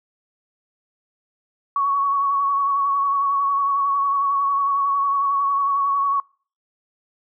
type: tone with vibrato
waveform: sine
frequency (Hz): 1116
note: C#6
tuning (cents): +11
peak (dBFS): -17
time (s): 1.76-6.2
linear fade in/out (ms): 2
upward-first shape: sine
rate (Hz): 11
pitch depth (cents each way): 26
effects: noise-tail reverb RT60 0.4 s tail -24 dB re dry